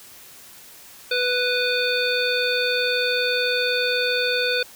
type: harmonic tone with a mistuned harmonic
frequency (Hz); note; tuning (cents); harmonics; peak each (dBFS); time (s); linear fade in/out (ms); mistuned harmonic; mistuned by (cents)
493.9; B4; 0; 1 / 3 / 5 / 7 / 9; -24 / -25 / -26 / -27 / -28; 1.11-4.63; 5; 7; +60
effects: white hiss -45 dBFS RMS until 4.75 s